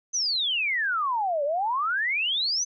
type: exponential two-way sweep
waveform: sine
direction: down then up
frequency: 6272 to 554.4 to 6272 Hz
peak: -23 dBFS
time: 0.13-2.65 s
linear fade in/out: 20 ms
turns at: 1.44 s
effects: none